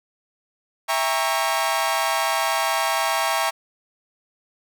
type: chord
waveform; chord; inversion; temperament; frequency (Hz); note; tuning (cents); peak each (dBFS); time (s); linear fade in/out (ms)
sawtooth; E diminished seventh; none; equal with one note detuned; 659.3 / 802.3 / 932.3 / 1108.7; E5 / G5 / Bb5 / Db6; 0 / +40 / 0 / 0; -22; 0.88-3.51; 20
effects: none